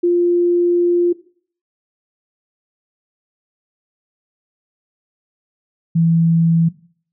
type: tone pair in turn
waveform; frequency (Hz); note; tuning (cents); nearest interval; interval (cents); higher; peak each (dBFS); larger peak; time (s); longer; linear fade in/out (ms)
sine; 349.2 / 165.61; F4 / E3; 0 / +8; octave + minor second; 1292; first; -11; neither; 0.03-1.13 / 5.95-6.69; first; 10
effects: noise-tail reverb RT60 0.5 s tail -18 dB re dry